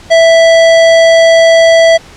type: tone with hard clipping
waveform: sine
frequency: 659.3 Hz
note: E5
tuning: in tune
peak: -4 dBFS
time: 0.1-1.98 s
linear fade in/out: 20 ms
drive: 17 dB
effects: pink hiss -35 dBFS RMS until 2.16 s + low-pass 7000 Hz 12 dB/octave